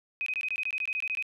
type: tone bursts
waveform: sine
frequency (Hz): 2515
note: D#7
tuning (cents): +18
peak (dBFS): -28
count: 14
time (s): 0.21-1.225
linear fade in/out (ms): 0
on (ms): 53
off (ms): 21
effects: none